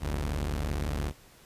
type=tone pair together; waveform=sawtooth; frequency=45.48 / 73.42 Hz; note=F#1 / D2; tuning=-29 / 0 cents; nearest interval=minor sixth; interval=829 cents; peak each=-29 / -27 dBFS; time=0-1.13 s; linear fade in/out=50 ms; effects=pink hiss -56 dBFS RMS until 1.45 s + resampled to 32000 Hz